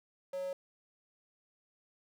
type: tone with high-pass filter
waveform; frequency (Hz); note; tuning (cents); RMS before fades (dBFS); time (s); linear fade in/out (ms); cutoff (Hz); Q
square; 183.6; F#3; -13; -38; 0.33-0.53; 2; 540; 9.1
effects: none